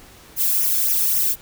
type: noise with flanger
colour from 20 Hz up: violet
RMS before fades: -19 dBFS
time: 0.36-1.36 s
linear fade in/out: 50 ms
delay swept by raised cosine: 0.23 to 1.05 ms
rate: 3.7 Hz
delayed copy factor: -0.7
effects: pink hiss -46 dBFS RMS until 1.41 s